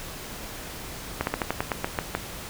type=slowing click train; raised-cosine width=0.5 ms; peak=-9 dBFS; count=10; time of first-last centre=1.21-2.15 s; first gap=61 ms; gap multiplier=1.13; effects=pink hiss -38 dBFS RMS until 2.49 s